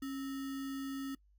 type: tone with sample-and-hold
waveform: sine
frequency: 272.3 Hz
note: C#4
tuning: 31 cents flat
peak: -37 dBFS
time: 0.02-1.15 s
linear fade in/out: 5 ms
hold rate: 1575 Hz
effects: noise-tail reverb RT60 0.1 s tail -22 dB re dry + added 50 Hz sine -64 dBFS peak until 1.38 s